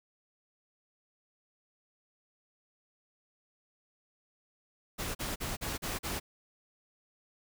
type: noise bursts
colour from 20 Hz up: pink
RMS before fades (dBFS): -36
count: 6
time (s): 4.98-6.2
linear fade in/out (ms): 20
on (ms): 170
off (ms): 40
effects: none